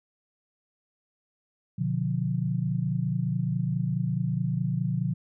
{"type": "chord", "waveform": "sine", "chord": "B diminished", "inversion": "none", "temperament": "just", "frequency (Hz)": [123.47, 148.16, 177.8], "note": ["B2", "D3", "F3"], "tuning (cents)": [0, 16, 31], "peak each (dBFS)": -29, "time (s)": [1.78, 5.14], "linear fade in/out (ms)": 10, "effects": []}